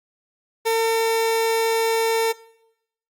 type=tone; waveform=30% pulse; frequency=452.3 Hz; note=A4; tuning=48 cents sharp; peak=-15 dBFS; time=0.65-2.33 s; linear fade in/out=20 ms; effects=noise-tail reverb RT60 0.8 s tail -20 dB re dry + Opus 48 kbps